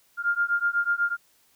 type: beating tone pair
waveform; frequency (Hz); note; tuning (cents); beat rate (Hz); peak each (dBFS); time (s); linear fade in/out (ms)
sine; 1400 / 1408.1; F6 / F6; +4 / +14; 8.1; -25; 0.17-1.17; 50
effects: white hiss -63 dBFS RMS until 1.55 s